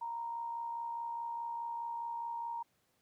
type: tone with amplitude modulation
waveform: sine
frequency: 932.3 Hz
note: A#5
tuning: in tune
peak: -35 dBFS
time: 0.01-2.63 s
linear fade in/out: 10 ms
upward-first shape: sine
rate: 64.8 Hz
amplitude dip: 40%
effects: pink hiss -75 dBFS RMS until 3.01 s + high-pass 100 Hz 12 dB/octave